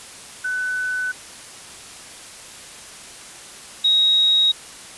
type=tone pair in turn; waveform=sine; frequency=1500 / 3788 Hz; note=F#6 / A#7; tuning=+23 / +27 cents; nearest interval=octave + major third; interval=1604 cents; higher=second; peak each=-21 / -13 dBFS; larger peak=second; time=0.44-1.12 / 3.84-4.52 s; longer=neither; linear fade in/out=10 ms; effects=white hiss -39 dBFS RMS until 4.97 s + resampled to 24000 Hz